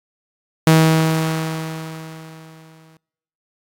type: tone with exponential decay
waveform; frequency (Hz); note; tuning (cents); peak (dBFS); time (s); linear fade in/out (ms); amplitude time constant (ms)
sawtooth; 160; D#3; +49; -4; 0.67-2.97; 2; 500
effects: noise-tail reverb RT60 0.9 s tail -25 dB re dry + AAC 48 kbps